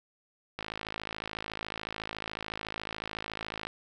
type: click train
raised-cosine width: 0.3 ms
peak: -19 dBFS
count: 167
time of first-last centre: 0.59-3.67 s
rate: 53.9 Hz
effects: none

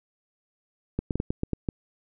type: clicks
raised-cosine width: 3 ms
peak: -13 dBFS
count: 8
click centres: 0.99 / 1.108 / 1.156 / 1.201 / 1.305 / 1.434 / 1.533 / 1.688 s
effects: none

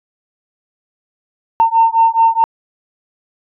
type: beating tone pair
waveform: sine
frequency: 906 / 910.7 Hz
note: A#5 / A#5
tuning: -50 / -41 cents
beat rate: 4.7 Hz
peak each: -11 dBFS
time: 1.6-2.44 s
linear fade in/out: 0 ms
effects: tanh soft clip ceiling -1 dBFS

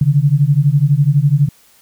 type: beating tone pair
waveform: sine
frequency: 137.7 / 149.7 Hz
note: C#3 / D3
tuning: -11 / +33 cents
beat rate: 12 Hz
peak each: -12 dBFS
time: 0.01-1.49 s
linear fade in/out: 5 ms
effects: white hiss -50 dBFS RMS until 1.81 s

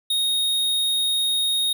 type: tone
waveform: square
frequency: 3729 Hz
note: A#7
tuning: in tune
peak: -20 dBFS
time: 0.1-1.73 s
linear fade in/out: 5 ms
effects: none

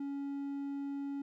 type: tone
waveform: triangle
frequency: 280 Hz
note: C#4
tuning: 18 cents sharp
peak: -34 dBFS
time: 0-1.22 s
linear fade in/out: 5 ms
effects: none

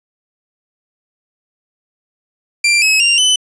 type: tone with pitch steps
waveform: sawtooth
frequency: 2367 / 2566 / 2783 / 3017 Hz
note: D7 / E7 / F7 / F#7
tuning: +13 / -47 / -7 / +33 cents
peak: -6 dBFS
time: 2.64-3.36 s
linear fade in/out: 5 ms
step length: 180 ms
effects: resampled to 22050 Hz

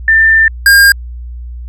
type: tone pair in turn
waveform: sine / square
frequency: 1788 / 1611.9 Hz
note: A6 / G6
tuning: +27 / +48 cents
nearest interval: major second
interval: 179 cents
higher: first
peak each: -4 / -3 dBFS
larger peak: second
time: 0.08-0.48 / 0.66-0.92 s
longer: first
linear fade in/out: 2 ms
effects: added 60 Hz sine -22 dBFS peak until 1.68 s

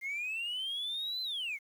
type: linear two-way sweep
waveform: sine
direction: up then down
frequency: 2090 to 4087 to 2090 Hz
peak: -32 dBFS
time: 0.01-1.59 s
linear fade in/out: 50 ms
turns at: 1.22 s
effects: tanh soft clip ceiling -32 dBFS + 10-bit

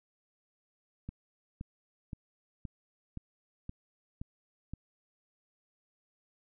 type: click train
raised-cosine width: 5 ms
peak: -27 dBFS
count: 8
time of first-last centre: 1.09-4.736 s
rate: 1.92 Hz
effects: none

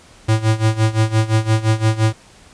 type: tone with tremolo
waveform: square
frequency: 110.1 Hz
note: A2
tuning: 2 cents sharp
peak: -11 dBFS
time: 0.28-2.13 s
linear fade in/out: 10 ms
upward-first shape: sine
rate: 5.8 Hz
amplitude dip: 85%
effects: pink hiss -46 dBFS RMS until 2.53 s + resampled to 22050 Hz

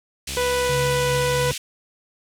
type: band-pass noise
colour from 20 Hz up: pink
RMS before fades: -31 dBFS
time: 0.27-1.58 s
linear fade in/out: 5 ms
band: 2400 to 11000 Hz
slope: 24 dB/octave
type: tone with vibrato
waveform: sawtooth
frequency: 67.7 Hz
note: C#2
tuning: 40 cents flat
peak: -29 dBFS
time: 0.27-1.54 s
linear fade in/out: 20 ms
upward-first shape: triangle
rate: 2 Hz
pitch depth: 23 cents each way
type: harmonic tone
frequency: 493.9 Hz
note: B4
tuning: in tune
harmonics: 1 / 2 / 3 / 4 / 5 / 6 / 7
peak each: -21 / -27 / -31 / -33 / -35 / -37 / -38 dBFS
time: 0.37-1.51 s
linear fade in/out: 0 ms
type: tone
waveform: sine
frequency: 138.59 Hz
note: C#3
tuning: in tune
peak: -25 dBFS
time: 0.69-1.52 s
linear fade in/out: 2 ms
effects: none

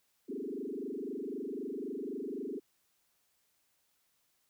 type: tone with frequency modulation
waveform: sine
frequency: 335.6 Hz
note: E4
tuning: 31 cents sharp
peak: -36 dBFS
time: 0.28-2.6 s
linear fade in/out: 20 ms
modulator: 23.9 Hz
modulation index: 4
effects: white hiss -75 dBFS RMS until 4.49 s

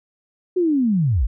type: linear sweep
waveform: sine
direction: down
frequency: 374.2 to 41.07 Hz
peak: -15 dBFS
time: 0.56-1.27 s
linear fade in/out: 10 ms
effects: none

